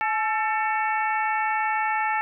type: harmonic tone with a mistuned harmonic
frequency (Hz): 446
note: A4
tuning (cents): +23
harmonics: 2 / 3 / 4 / 5 / 6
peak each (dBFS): -24 / -30 / -29 / -31 / -36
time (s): 0.01-2.21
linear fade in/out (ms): 0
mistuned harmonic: 2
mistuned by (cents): -60
effects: none